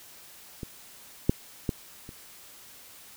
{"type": "clicks", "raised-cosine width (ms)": 3, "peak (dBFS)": [-22, -7, -13, -29], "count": 4, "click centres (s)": [0.632, 1.295, 1.692, 2.091], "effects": ["white hiss -50 dBFS RMS until 3.16 s"]}